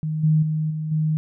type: tone with level steps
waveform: sine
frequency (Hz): 155.56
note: D#3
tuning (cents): 0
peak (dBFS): -22 / -14 / -20 / -24 / -18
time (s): 0.03-1.17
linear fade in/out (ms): 0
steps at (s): 0.23 / 0.42 / 0.7 / 0.91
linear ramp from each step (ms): 10
effects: none